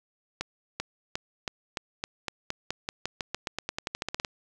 accelerating click train, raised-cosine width 0.2 ms, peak -13 dBFS, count 24, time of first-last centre 0.41-4.248 s, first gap 390 ms, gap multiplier 0.91, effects none

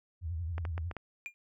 sine tone with vibrato, 83.4 Hz, E2, 21 cents sharp, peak -33 dBFS, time 0.21-0.93 s, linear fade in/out 50 ms, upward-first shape triangle, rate 11 Hz, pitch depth 160 cents each way
clicks, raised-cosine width 0.5 ms, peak -25 dBFS, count 5, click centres 0.581 / 0.652 / 0.779 / 0.913 / 0.967 s
triangle tone with exponential decay, 2405 Hz, D7, 41 cents sharp, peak -32 dBFS, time 1.26-1.34 s, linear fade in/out 0 ms, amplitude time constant 17 ms
effects none

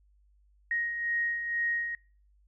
sine beating tone pair, 1874 / 1876.1 Hz, A#6 / A#6, +9 / +11 cents, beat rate 2.1 Hz, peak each -38 / -29 dBFS, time 0.71-1.95 s, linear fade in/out 2 ms, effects noise-tail reverb RT60 0.4 s tail -25 dB re dry + added 50 Hz sine -61 dBFS peak until 2.47 s

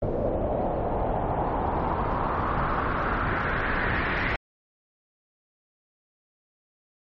pink noise with low-pass filter sweep, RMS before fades -26 dBFS, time 0.02-4.36 s, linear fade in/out 2 ms, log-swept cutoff 550 to 2000 Hz, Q 3, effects MP3 32 kbps

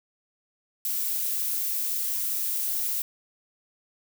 violet noise with high-pass filter sweep, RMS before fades -28 dBFS, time 0.85-3.02 s, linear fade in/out 2 ms, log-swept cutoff 1800 to 260 Hz, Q 0.92, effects none

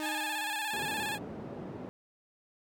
sawtooth tone with exponential decay, 308.8 Hz, D#4, 13 cents flat, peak -31 dBFS, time 0-1.38 s, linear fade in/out 0 ms, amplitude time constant 300 ms
15% pulse tone with vibrato, 852 Hz, G#5, 44 cents sharp, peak -26 dBFS, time 0-1.19 s, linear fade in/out 50 ms, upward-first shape square, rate 17 Hz, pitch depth 54 cents each way
white band-pass noise, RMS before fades -42 dBFS, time 0.73-1.89 s, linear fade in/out 0 ms, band 130 to 390 Hz, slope 12 dB/octave
effects none

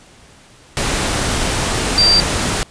sine tone in noise, 4699 Hz, D8, in tune, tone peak -9 dBFS, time 1.98-2.2 s, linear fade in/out 0 ms, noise pink, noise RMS -18 dBFS, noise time 0.77-2.63 s, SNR +6 dB, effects pink hiss -45 dBFS RMS until 2.7 s + resampled to 22050 Hz

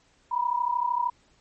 sine tone pair together, 954.7 / 987.8 Hz, A#5 / B5, +41 / 0 cents, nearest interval minor second, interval 59 cents, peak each -26 dBFS, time 0.31-1.1 s, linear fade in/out 10 ms, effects pink hiss -63 dBFS RMS until 1.4 s + MP3 32 kbps

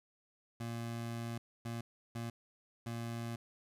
25% pulse tone bursts at uneven times, 116.54 Hz, A#2, in tune, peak -35 dBFS, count 4, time 0.6-1.38 / 1.65-1.81 / 2.15-2.3 / 2.86-3.36 s, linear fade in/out 5 ms, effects resampled to 32000 Hz + 12-bit

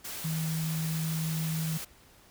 sine tone in noise, 160 Hz, D#3, 49 cents sharp, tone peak -29 dBFS, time 0.24-1.78 s, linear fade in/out 10 ms, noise white, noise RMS -39 dBFS, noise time 0.04-1.85 s, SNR +7 dB, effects pink hiss -58 dBFS RMS until 2.3 s

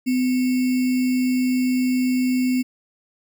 sine tone with sample-and-hold, 253.8 Hz, B3, 47 cents sharp, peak -17 dBFS, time 0.06-2.63 s, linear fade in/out 20 ms, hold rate 2450 Hz, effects none

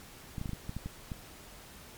clicks, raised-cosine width 5 ms, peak -24 dBFS, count 9, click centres 0.382 / 0.414 / 0.458 / 0.493 / 0.533 / 0.694 / 0.766 / 0.86 / 1.118 s, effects pink hiss -51 dBFS RMS until 1.97 s + MP3 96 kbps

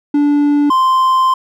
triangle tone pair in turn, 290.5 / 1042.1 Hz, D4 / C6, -19 / -7 cents, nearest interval octave + minor seventh, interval 2212 cents, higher second, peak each -7 dBFS, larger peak neither, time 0.14-0.7 / 0.7-1.34 s, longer second, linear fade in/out 5 ms, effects none

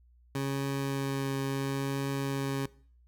20% pulse tone with vibrato, 137.1 Hz, C#3, 19 cents flat, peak -25 dBFS, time 0.35-2.66 s, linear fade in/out 2 ms, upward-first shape triangle, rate 0.72 Hz, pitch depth 11 cents each way, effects noise-tail reverb RT60 0.5 s tail -21 dB re dry + added 60 Hz sine -58 dBFS peak until 3.07 s

